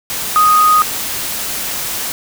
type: tone in noise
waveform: sine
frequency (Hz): 1245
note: D#6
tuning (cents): +1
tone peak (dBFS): -7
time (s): 0.36-0.82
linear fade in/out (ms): 0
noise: white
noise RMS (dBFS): -21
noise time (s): 0.1-2.12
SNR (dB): +11
effects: none